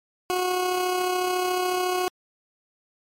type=tone with amplitude modulation; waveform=20% pulse; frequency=364.7 Hz; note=F#4; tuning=25 cents flat; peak=-16 dBFS; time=0.3-2.08 s; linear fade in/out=0 ms; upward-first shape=sine; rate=34 Hz; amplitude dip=35%; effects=MP3 64 kbps